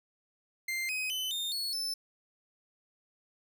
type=tone with pitch steps; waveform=40% pulse; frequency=2093 / 2518 / 3029 / 3644 / 4384 / 5274 Hz; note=C7 / D#7 / F#7 / A#7 / C#8 / E8; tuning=0 / +20 / +40 / -40 / -20 / 0 cents; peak=-31 dBFS; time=0.68-1.94 s; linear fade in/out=5 ms; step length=210 ms; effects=none